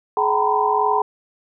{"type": "tone cluster", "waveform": "sine", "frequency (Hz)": [424.2, 766, 915, 974, 1017], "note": ["G#4", "G5", "A#5", "B5", "C6"], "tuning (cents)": [37, -40, -32, -24, -50], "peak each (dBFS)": -22, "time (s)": [0.17, 1.02], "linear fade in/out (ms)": 2, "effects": []}